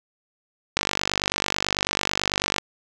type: click train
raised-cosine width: 0.2 ms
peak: -3 dBFS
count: 90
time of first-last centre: 0.77-2.583 s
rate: 49.1 Hz
effects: none